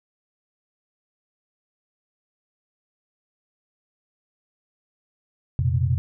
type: chord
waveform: sine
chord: F suspended fourth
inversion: none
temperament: equal with one note detuned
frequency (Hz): 87.31 / 118.85 / 130.81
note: F2 / Bb2 / C3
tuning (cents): 0 / +34 / 0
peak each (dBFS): -23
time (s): 5.59-5.98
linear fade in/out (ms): 0
effects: none